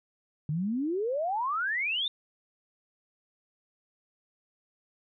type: exponential sweep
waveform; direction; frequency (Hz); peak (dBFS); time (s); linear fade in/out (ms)
sine; up; 143.3 to 3703; -27; 0.49-2.08; 2
effects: none